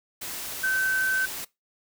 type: tone in noise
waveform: sine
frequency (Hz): 1537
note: G6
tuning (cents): -35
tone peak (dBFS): -22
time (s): 0.63-1.26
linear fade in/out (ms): 10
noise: white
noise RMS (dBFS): -35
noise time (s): 0.21-1.45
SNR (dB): +10
effects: noise-tail reverb RT60 0.2 s tail -21 dB re dry